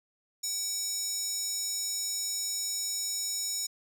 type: tone with high-pass filter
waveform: square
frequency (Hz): 765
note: G5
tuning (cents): -42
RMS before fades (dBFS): -33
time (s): 0.43-3.67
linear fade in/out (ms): 10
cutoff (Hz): 6300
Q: 7.1
effects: none